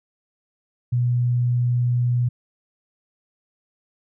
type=tone; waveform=sine; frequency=122.2 Hz; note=B2; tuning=18 cents flat; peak=-17 dBFS; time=0.92-2.29 s; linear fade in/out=10 ms; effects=none